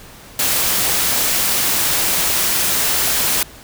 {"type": "noise", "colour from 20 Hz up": "white", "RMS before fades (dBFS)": -17, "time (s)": [0.39, 3.43], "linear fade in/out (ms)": 2, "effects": ["pink hiss -40 dBFS RMS until 3.63 s"]}